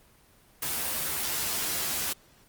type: noise with comb filter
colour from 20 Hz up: white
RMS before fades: -30 dBFS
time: 0.62-2.13 s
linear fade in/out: 5 ms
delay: 13 ms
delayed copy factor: +0.8
effects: pink hiss -59 dBFS RMS until 2.48 s + Opus 24 kbps